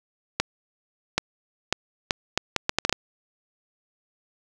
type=accelerating click train; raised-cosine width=0.2 ms; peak=-3 dBFS; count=11; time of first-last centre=0.4-2.927 s; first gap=780 ms; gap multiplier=0.7; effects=none